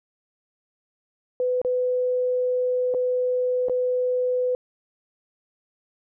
sine tone with dropouts, 501 Hz, B4, 25 cents sharp, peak -20 dBFS, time 1.4-4.55 s, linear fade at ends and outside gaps 1 ms, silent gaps 1.616-1.648 / 2.94-2.946 / 3.685-3.696 s, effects none

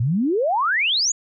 sine exponential sweep, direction up, 108 to 7040 Hz, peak -17 dBFS, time 0-1.12 s, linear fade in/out 5 ms, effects none

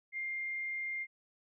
sine tone, 2111 Hz, C7, 15 cents sharp, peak -35 dBFS, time 0.12-1.07 s, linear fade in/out 50 ms, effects none

